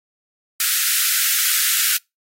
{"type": "high-pass noise", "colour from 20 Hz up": "white", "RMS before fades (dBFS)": -18, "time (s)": [0.6, 1.97], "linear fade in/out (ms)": 2, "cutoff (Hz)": 1300, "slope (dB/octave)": 96, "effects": ["noise-tail reverb RT60 0.2 s tail -26 dB re dry", "AAC 48 kbps"]}